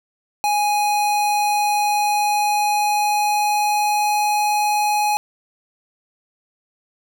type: tone with pitch glide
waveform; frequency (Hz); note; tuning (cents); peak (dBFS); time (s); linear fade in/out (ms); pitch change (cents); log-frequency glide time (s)
square; 830.6 to 836.4; G#5 to G#5; 0 to +12; -17; 0.44-5.17; 0; +12; 1.86-4.45
effects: none